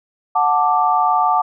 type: chord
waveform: sine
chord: D major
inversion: first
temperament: just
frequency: 734.2 / 881 / 1174.7 Hz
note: F#5 / A5 / D6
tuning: -14 / +2 / 0 cents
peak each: -17 dBFS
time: 0.35-1.42 s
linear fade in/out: 10 ms
effects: none